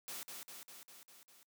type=noise with echo; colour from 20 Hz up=white; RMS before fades=-45 dBFS; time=0.08-0.23 s; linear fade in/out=0 ms; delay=200 ms; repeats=6; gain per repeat=-3 dB; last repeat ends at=1.43 s; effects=noise-tail reverb RT60 0.1 s tail -26 dB re dry + high-pass 200 Hz 12 dB/octave